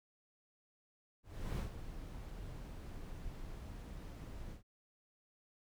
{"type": "noise with ADSR envelope", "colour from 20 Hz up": "brown", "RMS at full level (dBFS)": -37, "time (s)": [1.23, 4.63], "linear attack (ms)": 350, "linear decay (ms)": 120, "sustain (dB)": -10, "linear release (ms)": 110, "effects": []}